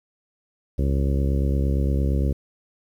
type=harmonic tone; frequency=68.7 Hz; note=C#2; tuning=15 cents flat; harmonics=1 / 2 / 3 / 4 / 5 / 6 / 7 / 8; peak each=-20 / -26 / -30 / -32 / -34 / -36 / -37 / -38 dBFS; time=0.78-2.33 s; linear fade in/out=10 ms; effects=9-bit